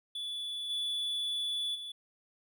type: tone with level steps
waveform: triangle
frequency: 3446 Hz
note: A7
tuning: 37 cents flat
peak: -34 / -30 / -38 dBFS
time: 0.15-1.92 s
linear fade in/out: 5 ms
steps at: 0.69 / 1.74 s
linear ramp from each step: 20 ms
effects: none